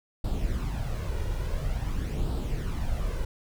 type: noise with flanger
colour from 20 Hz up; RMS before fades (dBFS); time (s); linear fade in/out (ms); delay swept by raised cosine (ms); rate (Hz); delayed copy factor
brown; -29; 0.24-3.25; 5; 0.23 to 2.13; 0.48; +0.55
effects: none